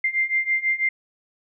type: beating tone pair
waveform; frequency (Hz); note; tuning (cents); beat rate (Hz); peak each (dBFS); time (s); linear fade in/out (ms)
sine; 2093 / 2099.1; C7 / C7; 0 / +5; 6.1; -24 / -22; 0.04-0.89; 5
effects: none